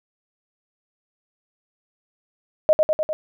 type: tone with echo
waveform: sine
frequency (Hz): 620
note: D#5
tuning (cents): -6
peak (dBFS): -10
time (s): 2.69-2.73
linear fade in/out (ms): 0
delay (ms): 100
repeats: 4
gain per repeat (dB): -3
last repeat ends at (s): 3.13
effects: none